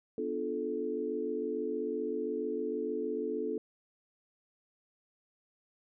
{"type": "chord", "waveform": "sine", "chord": "B half-diminished seventh", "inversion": "none", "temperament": "equal with one note detuned", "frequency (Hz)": [246.9, 293.7, 349.2, 435.4], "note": ["B3", "D4", "F4", "A4"], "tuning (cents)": [0, 0, 0, -18], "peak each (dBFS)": [-40, -39, -39, -34], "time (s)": [0.18, 3.58], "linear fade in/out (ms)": 2, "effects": []}